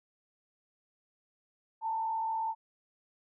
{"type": "tone with frequency modulation", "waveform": "sine", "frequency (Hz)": 893, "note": "A5", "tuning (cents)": 25, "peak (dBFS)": -30, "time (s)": [1.81, 2.55], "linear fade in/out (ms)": 50, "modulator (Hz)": 44.7, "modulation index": 0.46, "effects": []}